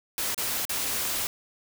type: noise with dropouts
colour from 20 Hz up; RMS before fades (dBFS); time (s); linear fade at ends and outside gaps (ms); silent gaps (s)
white; -29; 0.18-1.27; 1; 0.346-0.378 / 0.652-0.694
effects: none